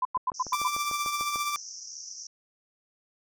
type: tone bursts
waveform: sine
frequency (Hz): 1013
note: B5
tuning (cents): +44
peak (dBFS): -23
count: 6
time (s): 0.02-0.677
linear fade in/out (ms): 5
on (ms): 32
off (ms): 93
type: click train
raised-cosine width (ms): 1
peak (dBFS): -26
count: 9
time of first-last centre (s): 0.17-1.359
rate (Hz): 6.73
type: band-pass noise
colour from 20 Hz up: white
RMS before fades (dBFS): -42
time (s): 0.34-2.27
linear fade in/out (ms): 5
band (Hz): 5400 to 6200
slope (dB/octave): 96
type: tone with tremolo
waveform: sawtooth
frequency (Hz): 1174.7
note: D6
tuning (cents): 0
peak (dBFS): -22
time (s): 0.53-1.56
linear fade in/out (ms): 0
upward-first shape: triangle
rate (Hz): 15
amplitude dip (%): 55
effects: none